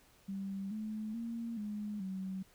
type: tone with pitch steps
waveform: sine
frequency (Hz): 195.3 / 215.7 / 231.4 / 209.1 / 189.7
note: G3 / A3 / A#3 / G#3 / F#3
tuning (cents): -6 / -34 / -13 / +12 / +43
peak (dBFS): -37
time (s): 0.28-2.43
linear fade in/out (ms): 10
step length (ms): 430
effects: pink hiss -65 dBFS RMS until 2.54 s

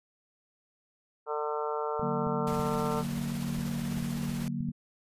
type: harmonic tone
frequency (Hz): 150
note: D3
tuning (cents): +37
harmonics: 3 / 4 / 5 / 6 / 7 / 8 / 9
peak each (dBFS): -33 / -38 / -40 / -37 / -41 / -40 / -39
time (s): 1.26-3.04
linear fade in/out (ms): 50
type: clicks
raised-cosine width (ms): 5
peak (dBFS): -30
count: 11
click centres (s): 1.996 / 2.269 / 2.525 / 2.596 / 2.954 / 3.178 / 3.589 / 3.973 / 4.026 / 4.607 / 4.688
type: chord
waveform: sine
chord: D augmented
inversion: none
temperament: equal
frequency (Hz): 146.83 / 185 / 233.1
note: D3 / F#3 / A#3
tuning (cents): 0 / 0 / 0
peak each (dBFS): -35 / -36 / -34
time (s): 2.01-4.72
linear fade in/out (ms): 20
type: noise with tremolo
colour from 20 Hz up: pink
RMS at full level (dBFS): -41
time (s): 2.47-4.48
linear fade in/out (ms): 0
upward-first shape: triangle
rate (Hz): 16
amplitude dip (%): 35
effects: resampled to 32000 Hz

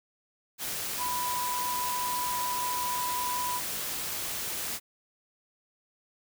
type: tone in noise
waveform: sine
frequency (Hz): 987.8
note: B5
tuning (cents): 0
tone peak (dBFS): -30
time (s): 0.97-3.61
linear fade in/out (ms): 50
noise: white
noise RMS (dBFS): -34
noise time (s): 0.58-4.8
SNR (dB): +1
effects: none

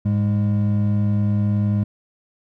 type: tone pair together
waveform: triangle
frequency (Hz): 105.23 / 204.7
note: G#2 / G#3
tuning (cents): +23 / -25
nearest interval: octave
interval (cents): 1152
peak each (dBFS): -16 / -19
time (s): 0.05-1.84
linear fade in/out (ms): 10
effects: none

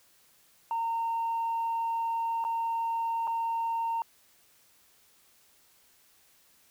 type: tone with dropouts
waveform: sine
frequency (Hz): 917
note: A#5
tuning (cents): -29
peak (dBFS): -26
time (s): 0.71-4.02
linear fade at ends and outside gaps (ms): 1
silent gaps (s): 2.441-2.449 / 3.272-3.276
effects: tanh soft clip ceiling -25 dBFS + white hiss -63 dBFS RMS until 6.7 s

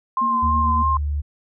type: tone with vibrato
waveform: sine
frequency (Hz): 1046.5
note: C6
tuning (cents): 0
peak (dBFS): -17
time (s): 0.17-0.97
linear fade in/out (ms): 2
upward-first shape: sine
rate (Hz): 3.1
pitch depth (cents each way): 29
type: tone with tremolo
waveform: sine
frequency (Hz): 233.1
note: A#3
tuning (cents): 0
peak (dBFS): -25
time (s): 0.21-0.83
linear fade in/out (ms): 10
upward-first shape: triangle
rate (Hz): 8.9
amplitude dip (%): 50
type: tone with pitch glide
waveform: sine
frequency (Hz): 76.4 to 72.91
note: D#2 to D2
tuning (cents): -31 to -12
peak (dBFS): -20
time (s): 0.42-1.22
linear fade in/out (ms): 20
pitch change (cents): -81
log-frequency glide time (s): 0.82-1.03
effects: none

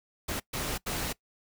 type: noise bursts at uneven times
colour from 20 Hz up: pink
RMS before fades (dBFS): -33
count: 3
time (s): 0.28-0.4 / 0.53-0.78 / 0.86-1.13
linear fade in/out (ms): 10
effects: noise-tail reverb RT60 0.1 s tail -21 dB re dry

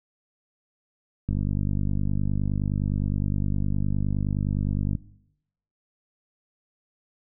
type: click train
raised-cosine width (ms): 5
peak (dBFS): -14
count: 183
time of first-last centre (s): 1.29-4.952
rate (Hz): 49.7
effects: noise-tail reverb RT60 0.8 s tail -20 dB re dry

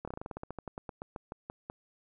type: slowing click train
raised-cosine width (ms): 1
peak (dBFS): -25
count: 20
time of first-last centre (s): 0.05-1.699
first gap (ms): 26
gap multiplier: 1.12
effects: none

